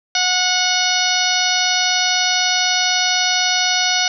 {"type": "harmonic tone", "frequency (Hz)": 732, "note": "F#5", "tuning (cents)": -19, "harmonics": [1, 2, 3, 4, 5, 6, 7, 8], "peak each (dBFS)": [-23, -23, -23, -23, -23, -23, -23, -23], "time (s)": [0.15, 4.08], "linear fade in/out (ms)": 2, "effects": []}